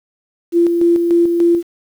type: tone with tremolo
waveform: sine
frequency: 342 Hz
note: F4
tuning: 36 cents flat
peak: -8 dBFS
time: 0.52-1.63 s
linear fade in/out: 50 ms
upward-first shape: square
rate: 3.4 Hz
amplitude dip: 40%
effects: 7-bit